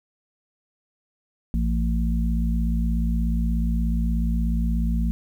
harmonic tone, 56.7 Hz, A#1, 47 cents flat, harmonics 1 / 3 / 4, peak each -21 / -27 / -28 dBFS, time 1.54-5.11 s, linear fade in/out 0 ms, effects 9-bit

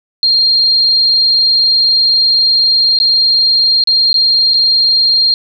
sine tone with dropouts, 4208 Hz, C8, 9 cents sharp, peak -7 dBFS, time 0.23-5.34 s, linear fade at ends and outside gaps 1 ms, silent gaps 2.988-3 / 3.838-3.873 / 4.13-4.142 / 4.536-4.541 s, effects none

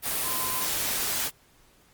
sine tone in noise, 1029 Hz, C6, 29 cents flat, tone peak -34 dBFS, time 0.22-0.68 s, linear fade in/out 50 ms, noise white, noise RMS -28 dBFS, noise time 0.02-1.31 s, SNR -9 dB, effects pink hiss -60 dBFS RMS until 1.93 s + Opus 32 kbps

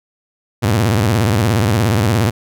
sawtooth tone with vibrato, 107.4 Hz, A2, 41 cents flat, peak -8 dBFS, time 0.62-2.31 s, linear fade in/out 20 ms, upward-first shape square, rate 17 Hz, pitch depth 190 cents each way, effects none

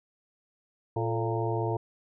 harmonic tone with a mistuned harmonic, 115.2 Hz, A#2, 20 cents flat, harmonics 1 / 3 / 4 / 5 / 6 / 7 / 8, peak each -30 / -33 / -33 / -41 / -36 / -41 / -36 dBFS, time 0.96-1.77 s, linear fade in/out 5 ms, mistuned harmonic 4, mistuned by -69 cents, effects none

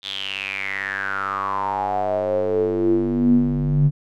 square tone with band-pass filter sweep, 48.91 Hz, G1, 3 cents flat, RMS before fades -21 dBFS, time 0.02-3.91 s, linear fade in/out 50 ms, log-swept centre 3600 to 150 Hz, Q 9.1, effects none

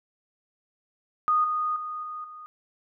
sine tone with level steps, 1235 Hz, D#6, 13 cents flat, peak -19 / -24 / -31 / -33 / -40 dBFS, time 1.28-2.46 s, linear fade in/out 0 ms, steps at 1.44 / 1.76 / 2.03 / 2.24 s, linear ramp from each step 2 ms, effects none

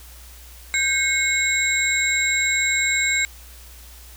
sine tone cluster, 1579 / 2171 / 3904 / 7570 Hz, G6 / C#7 / B7 / A#8, +12 / -37 / -21 / +26 cents, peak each -27 / -20 / -27 / -24 dBFS, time 0.74-3.25 s, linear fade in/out 0 ms, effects added 60 Hz sine -42 dBFS peak until 4.16 s + white hiss -46 dBFS RMS until 4.16 s

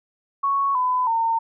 sine tone with pitch steps, 1108.7 / 1005 / 911 Hz, C#6 / B5 / A#5, 0 / +30 / -40 cents, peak -18 dBFS, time 0.43-1.39 s, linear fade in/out 10 ms, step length 320 ms, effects none

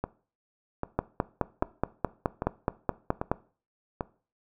two click trains, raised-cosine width 1 ms, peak -15 / -10 dBFS, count 6 / 12, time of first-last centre 0.04-4.008 / 0.99-3.316 s, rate 1.26 / 4.73 Hz, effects noise-tail reverb RT60 0.4 s tail -19 dB re dry

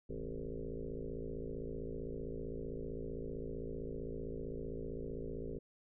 sine tone with frequency modulation, 207.7 Hz, G#3, in tune, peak -39 dBFS, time 0.09-5.59 s, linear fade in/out 10 ms, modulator 55.5 Hz, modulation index 5, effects none

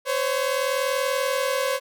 sawtooth tone pair together, 514 / 554.4 Hz, C5 / C#5, -31 / 0 cents, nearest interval minor second, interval 131 cents, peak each -21 dBFS, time 0.05-1.8 s, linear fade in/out 50 ms, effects none

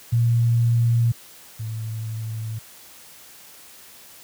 sine tone pair in turn, 117.4 / 110.97 Hz, A#2 / A2, +13 / +15 cents, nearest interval minor second, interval 98 cents, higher first, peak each -15 / -26 dBFS, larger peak first, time 0.12-1.12 / 1.59-2.59 s, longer neither, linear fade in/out 10 ms, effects white hiss -46 dBFS RMS until 4.23 s + high-pass 60 Hz 12 dB/octave

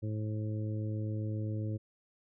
harmonic tone, 107.5 Hz, A2, 40 cents flat, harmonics 1 / 2 / 3 / 4 / 5, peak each -33 / -43 / -42 / -49 / -48 dBFS, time 0.02-1.78 s, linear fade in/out 20 ms, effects none

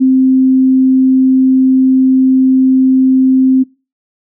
sine tone, 261.3 Hz, C4, 2 cents flat, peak -5 dBFS, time 0-3.64 s, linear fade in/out 20 ms, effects noise-tail reverb RT60 0.3 s tail -22 dB re dry

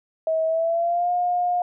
sine tone with pitch glide, 642 to 712.3 Hz, E5 to F5, -46 to +34 cents, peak -19 dBFS, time 0.27-1.62 s, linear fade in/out 2 ms, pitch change +180 cents, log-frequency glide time 0.46-1.11 s, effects none

